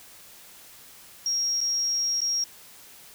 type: tone with dropouts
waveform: sine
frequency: 5600 Hz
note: F8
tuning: 4 cents sharp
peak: -23 dBFS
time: 1.26-2.44 s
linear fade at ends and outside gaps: 2 ms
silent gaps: 1.606-1.612 / 2.206-2.216 s
effects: white hiss -49 dBFS RMS until 3.14 s